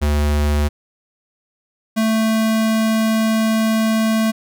square tone pair in turn, 73.8 / 221.2 Hz, D2 / A3, +9 / +9 cents, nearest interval octave + perfect fifth, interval 1900 cents, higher second, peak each -15 dBFS, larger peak neither, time 0.01-0.69 / 1.96-4.32 s, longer second, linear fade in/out 20 ms, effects none

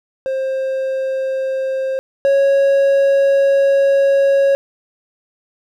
triangle tone pair in turn, 530 / 551.6 Hz, C5 / C#5, +22 / -9 cents, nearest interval minor second, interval 69 cents, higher second, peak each -15 / -8 dBFS, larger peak second, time 0.26-1.99 / 2.25-4.55 s, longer second, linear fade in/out 0 ms, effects none

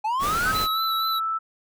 triangle linear sweep, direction up, 830.6 to 1589 Hz, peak -20 dBFS, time 0.04-0.52 s, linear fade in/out 10 ms
pink noise, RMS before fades -30 dBFS, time 0.19-0.68 s, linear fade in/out 50 ms
sine tone with pitch glide, 1282 to 1318.8 Hz, E6 to E6, -49 to 0 cents, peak -23 dBFS, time 0.45-1.39 s, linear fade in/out 20 ms, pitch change +49 cents, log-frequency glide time 0.7-0.78 s
square tone with vibrato, 3951 Hz, B7, in tune, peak -27 dBFS, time 0.54-1.2 s, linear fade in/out 20 ms, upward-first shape triangle, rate 4.2 Hz, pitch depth 38 cents each way
effects none

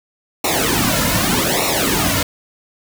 pink noise with flanger, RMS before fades -17 dBFS, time 0.44-2.23 s, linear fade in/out 5 ms, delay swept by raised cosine 0.62 to 2.62 ms, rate 0.83 Hz, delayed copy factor -0.9, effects none

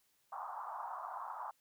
pink band-pass noise, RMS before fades -44 dBFS, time 0.32-1.51 s, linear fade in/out 5 ms, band 770 to 1200 Hz, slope 48 dB/octave, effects white hiss -75 dBFS RMS until 1.6 s

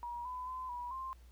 sine tone with pitch steps, 956 / 1004 / 1023 / 973 / 1052 Hz, A#5 / B5 / C6 / B5 / C6, +43 / +28 / -39 / -26 / +9 cents, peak -39 dBFS, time 0.03-1.13 s, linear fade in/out 0 ms, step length 220 ms, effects added 60 Hz sine -55 dBFS peak until 1.31 s + pink hiss -69 dBFS RMS until 1.31 s

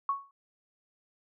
sine tone with exponential decay, 1108.7 Hz, C#6, in tune, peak -23 dBFS, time 0.09-0.31 s, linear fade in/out 2 ms, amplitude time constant 46 ms, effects none

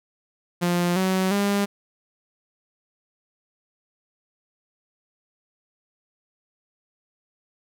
sawtooth tone with pitch steps, 175.3 / 187.88 / 201.4 Hz, F3 / F#3 / G3, +7 / +27 / +47 cents, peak -16 dBFS, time 0.61-1.66 s, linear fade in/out 20 ms, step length 350 ms, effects none

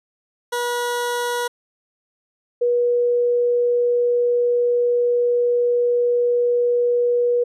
20% pulse / sine tone pair in turn, 483.4 / 483.4 Hz, B4 / B4, -37 / -37 cents, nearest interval unison, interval 0 cents, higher neither, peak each -16 / -15 dBFS, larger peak second, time 0.52-1.48 / 2.61-7.44 s, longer second, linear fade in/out 10 ms, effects resampled to 32000 Hz

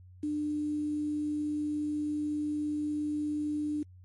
sine tone with quantisation, 298.6 Hz, D4, 29 cents sharp, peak -29 dBFS, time 0.23-3.83 s, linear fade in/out 5 ms, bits 9, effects added 91 Hz sine -50 dBFS peak until 4.04 s + MP3 48 kbps

